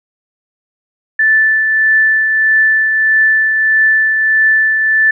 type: tone with tremolo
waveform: sine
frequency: 1757 Hz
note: A6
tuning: 3 cents flat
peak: -6 dBFS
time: 1.19-5.11 s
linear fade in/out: 5 ms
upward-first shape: triangle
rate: 1.6 Hz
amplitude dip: 40%
effects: none